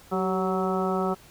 harmonic tone with a mistuned harmonic, 186.4 Hz, F#3, 13 cents sharp, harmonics 1 / 2 / 3 / 4 / 5 / 6 / 7, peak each -28 / -28 / -33 / -31 / -36 / -37 / -32 dBFS, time 0.11-1.15 s, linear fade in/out 20 ms, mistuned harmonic 2, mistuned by +42 cents, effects pink hiss -52 dBFS RMS until 1.3 s

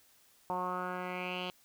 10% pulse tone with low-pass filter sweep, 181.3 Hz, F#3, 35 cents flat, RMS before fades -37 dBFS, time 0.5-1.5 s, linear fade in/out 0 ms, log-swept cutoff 920 to 3400 Hz, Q 4.8, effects white hiss -65 dBFS RMS until 1.64 s

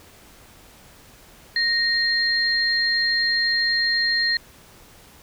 sine tone pair together, 1862 / 4204 Hz, A#6 / C8, -2 / +7 cents, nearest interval octave + major second, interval 1409 cents, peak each -21 dBFS, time 1.56-4.37 s, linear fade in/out 2 ms, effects pink hiss -49 dBFS RMS until 5.22 s

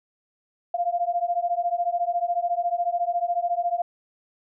sine beating tone pair, 690 / 704 Hz, F5 / F5, -21 / +14 cents, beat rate 14 Hz, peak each -25 dBFS, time 0.74-3.82 s, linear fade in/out 5 ms, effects none

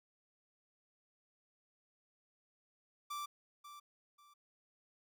45% pulse tone with echo, 1171 Hz, D6, 5 cents flat, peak -40 dBFS, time 3.1-3.26 s, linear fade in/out 10 ms, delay 540 ms, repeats 2, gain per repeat -11 dB, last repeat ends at 4.34 s, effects none

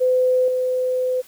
sine tone with level steps, 508 Hz, B4, 49 cents sharp, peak -14 / -18 dBFS, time 0-1.22 s, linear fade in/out 20 ms, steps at 0.48 s, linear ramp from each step 2 ms, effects white hiss -49 dBFS RMS until 1.27 s

